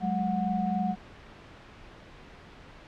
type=tone cluster; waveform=sine; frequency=186.6 / 210 / 733 Hz; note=F#3 / G#3 / F#5; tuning=+15 / +19 / -16 cents; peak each=-30 dBFS; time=0-0.96 s; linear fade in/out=50 ms; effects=pink hiss -49 dBFS RMS until 2.87 s + low-pass 3000 Hz 12 dB/octave